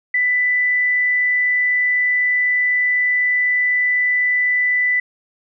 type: tone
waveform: sine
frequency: 1988 Hz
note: B6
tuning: 11 cents sharp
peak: -14 dBFS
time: 0.14-5 s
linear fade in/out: 5 ms
effects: none